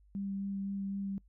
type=tone with vibrato; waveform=sine; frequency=197.1 Hz; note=G3; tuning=10 cents sharp; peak=-34 dBFS; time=0.15-1.18 s; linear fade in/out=0 ms; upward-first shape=sine; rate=3.9 Hz; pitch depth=10 cents each way; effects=noise-tail reverb RT60 0.1 s tail -24 dB re dry + added 50 Hz sine -60 dBFS peak until 1.28 s